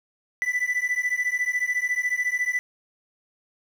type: beating tone pair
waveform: triangle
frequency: 1978 / 1992 Hz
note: B6 / B6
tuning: +2 / +14 cents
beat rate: 14 Hz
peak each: -24 dBFS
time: 0.42-2.59 s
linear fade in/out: 0 ms
effects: 9-bit